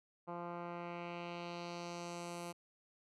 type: tone with low-pass filter sweep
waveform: 10% pulse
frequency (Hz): 173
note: F3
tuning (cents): -16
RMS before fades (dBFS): -45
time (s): 0.27-2.53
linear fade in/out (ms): 20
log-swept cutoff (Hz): 1100 to 11000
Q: 1.6
effects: none